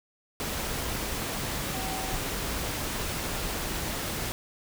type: tone in noise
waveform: sine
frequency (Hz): 761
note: F#5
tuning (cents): +48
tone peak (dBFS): -37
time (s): 1.74-2.15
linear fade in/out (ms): 0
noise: pink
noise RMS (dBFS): -32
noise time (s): 0.4-4.32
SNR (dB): -8
effects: none